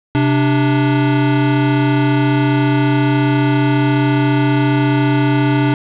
square tone pair together, 130.81 / 293.7 Hz, C3 / D4, 0 / 0 cents, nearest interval octave + major second, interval 1400 cents, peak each -15 dBFS, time 0.15-5.74 s, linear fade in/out 0 ms, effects resampled to 8000 Hz + 7-bit

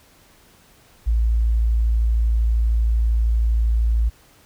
sine tone, 56.4 Hz, A1, 44 cents sharp, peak -15 dBFS, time 1.06-4.1 s, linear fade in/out 20 ms, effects pink hiss -53 dBFS RMS until 4.45 s

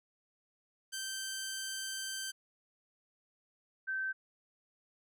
10% pulse / sine tone pair in turn, 1557 / 1548 Hz, G6 / G6, -12 / -22 cents, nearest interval unison, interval 10 cents, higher first, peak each -29 / -33 dBFS, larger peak first, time 0.92-2.32 / 3.87-4.13 s, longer first, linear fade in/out 20 ms, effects none

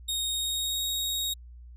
sawtooth tone with pitch glide, 3729 to 3766 Hz, A#7 to A#7, 0 to +17 cents, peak -25 dBFS, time 0.08-1.34 s, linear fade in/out 10 ms, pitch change +17 cents, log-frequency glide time 0.32-0.83 s, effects added 60 Hz sine -44 dBFS peak until 1.76 s

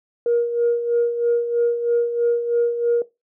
sine tone with tremolo, 473.2 Hz, A#4, 26 cents sharp, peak -13 dBFS, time 0.26-3.02 s, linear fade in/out 2 ms, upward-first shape sine, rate 3.1 Hz, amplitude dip 65%, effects noise-tail reverb RT60 0.2 s tail -17 dB re dry + tanh soft clip ceiling -11 dBFS

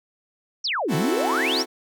sine exponential two-way sweep, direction down then up, 5930 to 138.5 to 5930 Hz, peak -22 dBFS, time 0.64-1.63 s, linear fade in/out 10 ms, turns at 0.95 s
sawtooth chord, F# half-diminished seventh, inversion second, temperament equal, 261.6 / 329.6 / 370 / 440 Hz, C4 / E4 / F#4 / A4, 0 / 0 / 0 / 0 cents, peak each -25 dBFS, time 0.88-1.66 s, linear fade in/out 50 ms
effects none

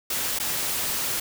white noise with dropouts, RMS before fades -27 dBFS, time 0.1-1.2 s, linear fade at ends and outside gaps 5 ms, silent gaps 0.388-0.398 s, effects none

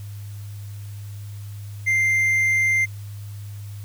triangle tone, 2093 Hz, C7, in tune, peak -15 dBFS, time 1.86-2.86 s, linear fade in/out 20 ms, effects added 102 Hz sine -32 dBFS peak until 3.84 s + white hiss -50 dBFS RMS until 3.84 s

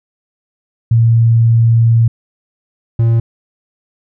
sine / triangle tone pair in turn, 115.2 / 115.2 Hz, A#2 / A#2, -20 / -20 cents, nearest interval unison, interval 0 cents, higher neither, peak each -6 dBFS, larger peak neither, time 0.91-2.08 / 2.99-3.2 s, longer first, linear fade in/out 5 ms, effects none

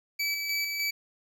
25% pulse tone with tremolo, 2299 Hz, D7, 37 cents flat, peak -23 dBFS, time 0.19-0.91 s, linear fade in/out 10 ms, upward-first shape square, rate 3.3 Hz, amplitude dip 35%, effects none

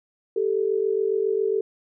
sine tone pair together, 392.7 / 440 Hz, G4 / A4, +3 / 0 cents, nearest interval major second, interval 197 cents, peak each -23 dBFS, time 0.36-1.61 s, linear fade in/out 5 ms, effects none

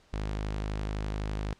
sawtooth tone, 51.91 Hz, G#1, in tune, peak -27 dBFS, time 0.13-1.53 s, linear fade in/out 0 ms, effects pink hiss -62 dBFS RMS until 1.59 s + low-pass 6000 Hz 12 dB/octave

